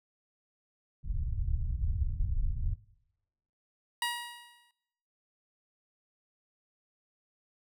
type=low-pass noise; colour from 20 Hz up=pink; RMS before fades=-31 dBFS; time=1.03-2.76 s; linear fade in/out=20 ms; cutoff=100 Hz; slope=24 dB/octave
type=tone with exponential decay; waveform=15% pulse; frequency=955 Hz; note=A#5; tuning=42 cents sharp; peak=-21 dBFS; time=4.02-4.71 s; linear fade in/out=2 ms; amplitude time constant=150 ms
effects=noise-tail reverb RT60 0.9 s tail -21 dB re dry